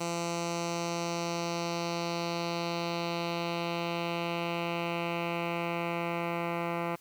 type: tone with low-pass filter sweep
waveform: 10% pulse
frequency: 170.3 Hz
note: F3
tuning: 43 cents flat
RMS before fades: -33 dBFS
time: 0-6.96 s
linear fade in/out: 10 ms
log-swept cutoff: 7300 to 1900 Hz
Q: 2
effects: white hiss -60 dBFS RMS until 7 s